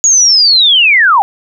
sine linear sweep, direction down, 6770 to 760 Hz, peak -4 dBFS, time 0.04-1.22 s, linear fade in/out 0 ms, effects none

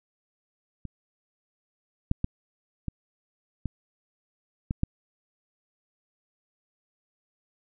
clicks, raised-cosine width 5 ms, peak -24 / -10 / -13 / -18 / -17 / -15 / -11 dBFS, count 7, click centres 0.853 / 2.114 / 2.244 / 2.883 / 3.657 / 4.709 / 4.834 s, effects none

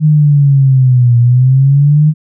sine linear two-way sweep, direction down then up, 155.3 to 118.5 to 155.3 Hz, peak -4 dBFS, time 0-2.14 s, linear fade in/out 50 ms, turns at 1.18 s, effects none

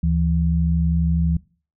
sine tone pair together, 74.03 / 166.2 Hz, D2 / E3, +14 / +15 cents, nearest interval octave + major second, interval 1401 cents, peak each -19 dBFS, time 0.03-1.37 s, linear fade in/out 5 ms, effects noise-tail reverb RT60 0.4 s tail -22 dB re dry

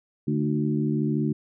harmonic tone with a mistuned harmonic, 73.42 Hz, D2, in tune, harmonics 2 / 3 / 4 / 5, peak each -26 / -26 / -28 / -32 dBFS, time 0.27-1.33 s, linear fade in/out 10 ms, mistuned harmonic 4, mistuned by +46 cents, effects none

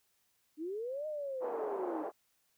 sine linear two-way sweep, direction up then down, 293.7 to 622.3 to 293.7 Hz, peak -36 dBFS, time 0.57-2.05 s, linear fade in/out 50 ms, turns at 1.07 s
white band-pass noise, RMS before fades -40 dBFS, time 1.4-2.12 s, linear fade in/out 50 ms, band 350 to 860 Hz, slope 24 dB/octave
effects white hiss -75 dBFS RMS until 2.57 s

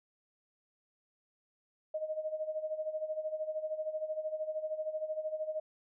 sine tone with tremolo, 622.3 Hz, D#5, in tune, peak -31 dBFS, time 1.94-5.6 s, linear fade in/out 5 ms, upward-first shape sine, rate 13 Hz, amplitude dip 75%, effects none

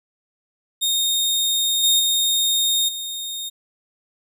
sawtooth tone with level steps, 3691 Hz, A#7, 18 cents flat, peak -15 / -11 / -14 / -24 dBFS, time 0.81-3.5 s, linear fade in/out 20 ms, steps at 1.83 / 1.99 / 2.88 s, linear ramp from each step 10 ms, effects none

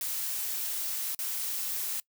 blue noise with dropouts, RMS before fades -33 dBFS, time 0.01-2 s, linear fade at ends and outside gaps 1 ms, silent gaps 1.148-1.19 s, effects noise-tail reverb RT60 0.1 s tail -23 dB re dry

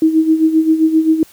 sine tone with tremolo, 318.4 Hz, D#4, 40 cents sharp, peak -6 dBFS, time 0.02-1.23 s, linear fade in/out 2 ms, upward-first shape sine, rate 7.6 Hz, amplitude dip 70%, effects white hiss -45 dBFS RMS until 1.32 s + high-pass 60 Hz 12 dB/octave

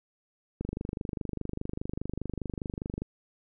click train, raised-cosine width 3 ms, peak -20 dBFS, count 61, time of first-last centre 0.61-3.02 s, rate 24.9 Hz, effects none

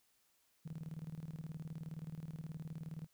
sine tone with tremolo, 158.5 Hz, D#3, 32 cents sharp, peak -40 dBFS, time 0.65-3.07 s, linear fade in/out 10 ms, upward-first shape square, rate 19 Hz, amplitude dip 80%, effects tanh soft clip ceiling -37 dBFS + white hiss -75 dBFS RMS until 3.13 s

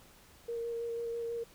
sine tone with vibrato, 466.2 Hz, A#4, in tune, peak -34 dBFS, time 0.48-1.44 s, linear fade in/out 10 ms, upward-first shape square, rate 6.1 Hz, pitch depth 10 cents each way, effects pink hiss -59 dBFS RMS until 1.54 s

